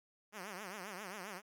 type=tone with vibrato; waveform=5% pulse; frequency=196 Hz; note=G3; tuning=in tune; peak=-33 dBFS; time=0.32-1.42 s; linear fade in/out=50 ms; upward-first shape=triangle; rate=7.5 Hz; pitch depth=220 cents each way; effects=none